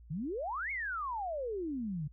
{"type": "exponential two-way sweep", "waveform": "sine", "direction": "up then down", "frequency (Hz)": [138.59, 2247, 138.59], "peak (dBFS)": -34, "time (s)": [0.1, 2.08], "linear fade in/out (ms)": 10, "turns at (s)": 0.71, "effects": ["added 58 Hz sine -52 dBFS peak until 2.12 s"]}